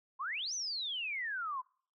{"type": "exponential two-way sweep", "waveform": "sine", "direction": "up then down", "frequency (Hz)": [987.8, 6250, 987.8], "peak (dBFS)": -35, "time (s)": [0.19, 1.62], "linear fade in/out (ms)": 20, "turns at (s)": 0.54, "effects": ["noise-tail reverb RT60 0.5 s tail -26 dB re dry"]}